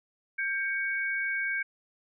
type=tone pair together; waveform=sine; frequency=1582.5 / 2238 Hz; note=G6 / C#7; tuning=+16 / +16 cents; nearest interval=tritone; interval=600 cents; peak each=-30 / -31 dBFS; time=0.38-1.63 s; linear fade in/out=10 ms; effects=none